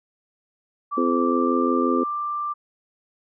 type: tone with pitch glide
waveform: sine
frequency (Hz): 1162 to 1181.6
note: D6 to D6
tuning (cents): -19 to +10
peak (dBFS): -24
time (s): 0.91-2.54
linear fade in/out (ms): 20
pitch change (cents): +29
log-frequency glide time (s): 1.04-1.61
type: harmonic tone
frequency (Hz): 85.7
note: F2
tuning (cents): -32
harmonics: 3 / 4 / 5 / 6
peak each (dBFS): -22 / -24 / -26 / -28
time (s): 0.97-2.04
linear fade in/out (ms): 10
effects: none